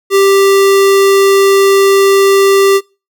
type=tone; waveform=square; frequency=392.8 Hz; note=G4; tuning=4 cents sharp; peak=-6 dBFS; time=0.1-2.81 s; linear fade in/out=50 ms; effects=noise-tail reverb RT60 0.3 s tail -24 dB re dry